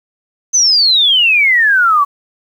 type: exponential sweep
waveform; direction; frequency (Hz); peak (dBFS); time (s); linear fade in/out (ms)
sine; down; 6272 to 1108.7; -7; 0.53-2.05; 20
effects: 7-bit